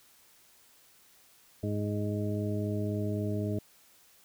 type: harmonic tone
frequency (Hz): 103.83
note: G#2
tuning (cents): 0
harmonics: 1 / 2 / 3 / 4 / 6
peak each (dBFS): -32 / -35 / -37 / -38 / -40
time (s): 1.63-3.59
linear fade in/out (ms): 5
effects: white hiss -61 dBFS RMS until 4.24 s